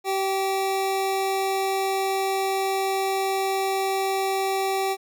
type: tone pair together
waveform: square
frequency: 385.2 / 776.2 Hz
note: G4 / G5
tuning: -30 / -17 cents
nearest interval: octave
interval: 1213 cents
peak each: -26 / -26 dBFS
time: 0.04-4.97 s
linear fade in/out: 50 ms
effects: 10-bit